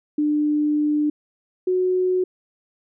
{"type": "tone pair in turn", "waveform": "sine", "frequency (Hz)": [298.5, 367.6], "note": ["D4", "F#4"], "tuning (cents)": [28, -11], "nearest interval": "major third", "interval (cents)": 361, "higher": "second", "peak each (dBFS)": -17, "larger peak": "neither", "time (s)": [[0.18, 1.1], [1.67, 2.24]], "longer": "first", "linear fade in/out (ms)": 5, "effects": []}